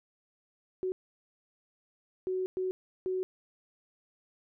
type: tone bursts at uneven times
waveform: sine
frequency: 372.2 Hz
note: F#4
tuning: 10 cents sharp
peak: -29 dBFS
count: 4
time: 0.83-0.92 / 2.27-2.46 / 2.57-2.71 / 3.06-3.23 s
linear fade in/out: 0 ms
effects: none